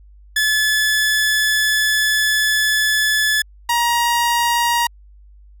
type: tone pair in turn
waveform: sawtooth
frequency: 1723 / 946 Hz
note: A6 / A#5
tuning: -37 / +25 cents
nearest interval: minor seventh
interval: 1038 cents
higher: first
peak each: -11 dBFS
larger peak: neither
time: 0.36-3.42 / 3.69-4.87 s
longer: first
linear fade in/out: 5 ms
effects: added 50 Hz sine -42 dBFS peak until 5.6 s